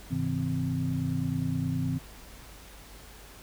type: tone cluster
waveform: sine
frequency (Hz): 102 / 132.2 / 161.6 / 258.4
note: G#2 / C3 / E3 / C4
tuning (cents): -31 / +18 / -34 / -21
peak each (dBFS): -35 / -32 / -31 / -32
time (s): 0.1-1.99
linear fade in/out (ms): 20
effects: added 50 Hz sine -50 dBFS peak until 3.42 s + pink hiss -50 dBFS RMS until 3.42 s